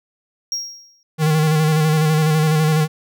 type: tone with exponential decay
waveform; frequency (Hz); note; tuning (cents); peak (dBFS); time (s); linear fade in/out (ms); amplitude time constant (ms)
triangle; 5600; F8; +4; -17; 0.52-1.03; 1; 110
type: tone with vibrato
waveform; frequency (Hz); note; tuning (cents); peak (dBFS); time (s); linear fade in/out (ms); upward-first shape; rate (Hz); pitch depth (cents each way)
square; 155.56; D#3; 0; -14; 1.18-2.88; 50; square; 12; 31
effects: none